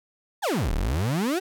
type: exponential two-way sweep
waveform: 35% pulse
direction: down then up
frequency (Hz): 960 to 34.09 to 396.9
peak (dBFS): -21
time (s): 0.42-1.4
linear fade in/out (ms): 20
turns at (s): 0.73
effects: none